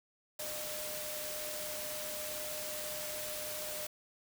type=tone in noise; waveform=sine; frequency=607 Hz; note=D#5; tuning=43 cents flat; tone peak=-44 dBFS; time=0.39-3.87 s; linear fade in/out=5 ms; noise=white; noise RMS=-41 dBFS; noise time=0.39-3.87 s; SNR=-6 dB; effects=none